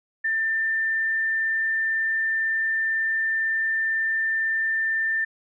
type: tone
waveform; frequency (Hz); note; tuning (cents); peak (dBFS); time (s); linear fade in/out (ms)
sine; 1789; A6; +28; -21; 0.24-5.25; 10
effects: none